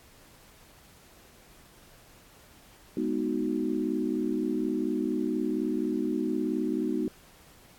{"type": "chord", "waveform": "sine", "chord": "G# minor seventh", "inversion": "none", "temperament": "equal", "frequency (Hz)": [207.7, 246.9, 311.1, 370], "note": ["G#3", "B3", "D#4", "F#4"], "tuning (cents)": [0, 0, 0, 0], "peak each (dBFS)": [-34, -31, -30, -33], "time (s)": [2.97, 7.08], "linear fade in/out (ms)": 2, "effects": ["pink hiss -56 dBFS RMS until 7.78 s", "AAC 64 kbps"]}